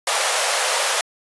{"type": "high-pass noise", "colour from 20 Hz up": "pink", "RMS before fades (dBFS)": -20, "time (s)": [0.07, 1.01], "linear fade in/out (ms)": 2, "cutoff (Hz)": 500, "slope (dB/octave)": 48, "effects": ["resampled to 24000 Hz"]}